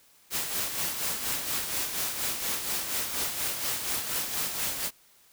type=noise with tremolo; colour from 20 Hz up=white; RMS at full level=-29 dBFS; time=0.3-4.91 s; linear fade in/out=50 ms; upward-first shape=sine; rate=4.2 Hz; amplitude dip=50%; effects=white hiss -60 dBFS RMS until 5.32 s